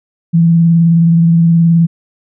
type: tone with vibrato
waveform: sine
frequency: 167.1 Hz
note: E3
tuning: 24 cents sharp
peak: -5 dBFS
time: 0.33-1.87 s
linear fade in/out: 20 ms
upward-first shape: sine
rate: 19 Hz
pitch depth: 27 cents each way
effects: none